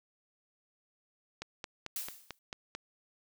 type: click train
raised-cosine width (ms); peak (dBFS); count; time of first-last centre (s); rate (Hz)
0.2; -22; 7; 1.42-2.75; 4.51
type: noise with exponential decay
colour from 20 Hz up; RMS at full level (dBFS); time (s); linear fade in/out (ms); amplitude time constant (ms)
blue; -35; 1.96-2.39; 1; 92
effects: none